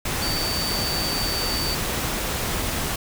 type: tone in noise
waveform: sine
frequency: 4584 Hz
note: D8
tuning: 43 cents flat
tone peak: -26 dBFS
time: 0.22-1.75 s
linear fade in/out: 5 ms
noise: pink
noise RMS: -26 dBFS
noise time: 0.05-2.96 s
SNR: -3 dB
effects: none